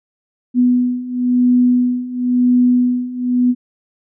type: beating tone pair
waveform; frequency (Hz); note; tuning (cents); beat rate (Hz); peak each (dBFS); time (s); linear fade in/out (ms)
sine; 246.9 / 247.87; B3 / B3; 0 / +6; 0.97; -16 / -13; 0.54-3.55; 50
effects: none